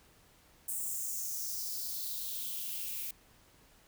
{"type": "noise with high-pass filter sweep", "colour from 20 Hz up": "violet", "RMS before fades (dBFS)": -38, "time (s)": [0.68, 3.11], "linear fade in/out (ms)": 5, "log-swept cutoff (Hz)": [8600, 2300], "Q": 3.8, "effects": ["pink hiss -63 dBFS RMS until 3.87 s"]}